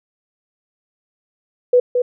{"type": "tone with echo", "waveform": "sine", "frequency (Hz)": 493.9, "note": "B4", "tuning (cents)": 0, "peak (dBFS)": -8, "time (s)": [1.73, 1.8], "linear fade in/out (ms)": 5, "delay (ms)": 220, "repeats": 1, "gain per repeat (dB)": -5, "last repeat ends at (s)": 2.02, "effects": []}